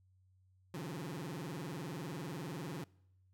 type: tone with vibrato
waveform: 25% pulse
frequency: 157.1 Hz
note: D#3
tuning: 17 cents sharp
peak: -37 dBFS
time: 0.74-2.84 s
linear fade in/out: 2 ms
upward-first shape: sine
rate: 20 Hz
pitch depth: 290 cents each way
effects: noise-tail reverb RT60 0.8 s tail -24 dB re dry + added 93 Hz sine -66 dBFS peak until 3.33 s